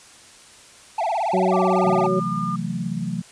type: tone with vibrato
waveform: triangle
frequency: 766 Hz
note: G5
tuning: 40 cents flat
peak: -18 dBFS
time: 0.98-2.07 s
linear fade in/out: 5 ms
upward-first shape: sine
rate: 18 Hz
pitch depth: 280 cents each way
type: harmonic tone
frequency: 186.6 Hz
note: F#3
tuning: 15 cents sharp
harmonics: 1 / 2 / 3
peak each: -22 / -21 / -25 dBFS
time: 1.33-2.2 s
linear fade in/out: 10 ms
type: tone with pitch glide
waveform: sine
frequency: 1171 to 1207.4 Hz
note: D6 to D6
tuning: -5 to +48 cents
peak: -25 dBFS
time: 1.52-2.56 s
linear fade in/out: 5 ms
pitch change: +53 cents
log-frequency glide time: 1.72-1.77 s
type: chord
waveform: sine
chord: F# half-diminished seventh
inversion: second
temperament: just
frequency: 133.2 / 166.5 / 185 / 222 Hz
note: C3 / E3 / F#3 / A3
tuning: +31 / +18 / 0 / +16 cents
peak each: -32 / -28 / -28 / -30 dBFS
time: 1.84-3.22 s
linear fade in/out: 10 ms
effects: white hiss -47 dBFS RMS until 3.31 s + resampled to 22050 Hz